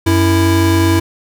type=tone pair together; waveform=square; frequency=92.92 / 330 Hz; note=F#2 / E4; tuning=+8 / +2 cents; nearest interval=octave + minor seventh; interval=2194 cents; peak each=-13 / -13 dBFS; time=0.06-1 s; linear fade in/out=10 ms; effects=none